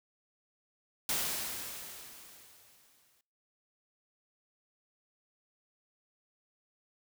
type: noise with exponential decay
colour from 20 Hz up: white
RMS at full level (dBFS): -31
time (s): 1.09-3.21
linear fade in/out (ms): 2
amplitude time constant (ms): 460
effects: noise-tail reverb RT60 0.5 s tail -24 dB re dry